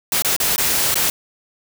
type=noise with dropouts; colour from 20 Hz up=white; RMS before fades=-18 dBFS; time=0.12-1.1 s; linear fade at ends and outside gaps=2 ms; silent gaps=0.222-0.247 / 0.364-0.401 / 0.561-0.58 / 0.943-0.955 s; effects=none